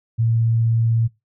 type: tone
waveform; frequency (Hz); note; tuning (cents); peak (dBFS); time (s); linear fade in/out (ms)
sine; 114.5; A#2; -31; -15; 0.18-1.08; 20
effects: noise-tail reverb RT60 0.2 s tail -20 dB re dry